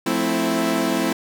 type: chord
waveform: sawtooth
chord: F major seventh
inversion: none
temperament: equal with one note detuned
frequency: 177.26 / 220 / 261.6 / 329.6 Hz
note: F3 / A3 / C4 / E4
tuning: +26 / 0 / 0 / 0 cents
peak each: -25 / -21 / -20 / -19 dBFS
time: 0.06-1.13 s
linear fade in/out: 5 ms
effects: none